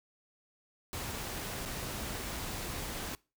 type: noise with dropouts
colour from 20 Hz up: pink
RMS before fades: -39 dBFS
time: 0.93-3.15 s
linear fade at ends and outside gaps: 0 ms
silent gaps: 1.653-1.658 s
effects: noise-tail reverb RT60 0.3 s tail -23 dB re dry